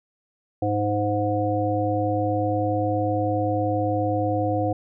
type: harmonic tone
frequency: 103.83 Hz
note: G#2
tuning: in tune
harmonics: 1 / 3 / 5 / 7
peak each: -26 / -26 / -26 / -26 dBFS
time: 0.62-4.73 s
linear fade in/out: 5 ms
effects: none